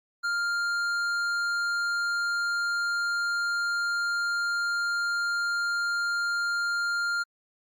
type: tone with hard clipping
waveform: sine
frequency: 1400 Hz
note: F6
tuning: 4 cents sharp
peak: -27 dBFS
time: 0.23-7.24 s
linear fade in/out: 20 ms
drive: 9 dB
effects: Opus 48 kbps